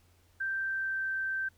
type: tone with pitch glide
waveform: sine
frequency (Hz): 1568 to 1558.1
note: G6 to G6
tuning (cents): 0 to -11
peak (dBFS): -30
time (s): 0.4-1.49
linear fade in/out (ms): 10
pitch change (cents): -11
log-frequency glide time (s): 0.59-1.06
effects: added 87 Hz sine -64 dBFS peak until 1.57 s + pink hiss -68 dBFS RMS until 1.57 s